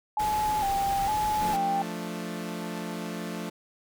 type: tone with vibrato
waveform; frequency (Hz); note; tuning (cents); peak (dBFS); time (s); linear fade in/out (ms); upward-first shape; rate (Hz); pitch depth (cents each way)
sine; 820; G#5; -22; -24; 0.17-1.82; 2; square; 1.1; 62
type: noise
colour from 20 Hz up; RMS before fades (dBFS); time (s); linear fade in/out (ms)
pink; -36; 0.19-1.57; 10
type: chord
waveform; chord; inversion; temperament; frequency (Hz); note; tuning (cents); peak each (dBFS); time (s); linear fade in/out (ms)
sawtooth; D minor; first; equal; 174.61 / 220 / 293.7; F3 / A3 / D4; 0 / 0 / 0; -32 / -32 / -36; 1.41-3.5; 10
effects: none